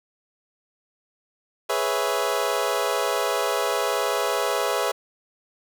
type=chord; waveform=25% pulse; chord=C# minor seventh; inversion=second; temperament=equal; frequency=415.3 / 493.9 / 554.4 / 659.3 Hz; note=G#4 / B4 / C#5 / E5; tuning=0 / 0 / 0 / 0 cents; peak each=-24 dBFS; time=1.69-4.92 s; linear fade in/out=10 ms; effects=none